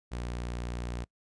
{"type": "tone", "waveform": "sawtooth", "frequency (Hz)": 59.8, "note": "A#1", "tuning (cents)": 45, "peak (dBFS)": -30, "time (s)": [0.11, 1.05], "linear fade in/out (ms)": 20, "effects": ["noise-tail reverb RT60 0.1 s tail -24 dB re dry", "resampled to 22050 Hz"]}